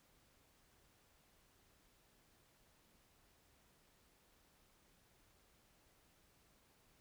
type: silence
effects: pink hiss -72 dBFS RMS until 7 s